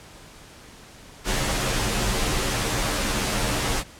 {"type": "noise with comb filter", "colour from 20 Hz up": "pink", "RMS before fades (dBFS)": -24, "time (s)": [1.24, 3.84], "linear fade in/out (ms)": 50, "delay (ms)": 12, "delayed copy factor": -0.95, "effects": ["pink hiss -46 dBFS RMS until 3.99 s", "low-pass 10000 Hz 12 dB/octave"]}